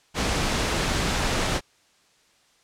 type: noise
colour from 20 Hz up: pink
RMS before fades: -24 dBFS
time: 0.14-1.61 s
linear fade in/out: 50 ms
effects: white hiss -61 dBFS RMS until 2.63 s + low-pass 7000 Hz 12 dB/octave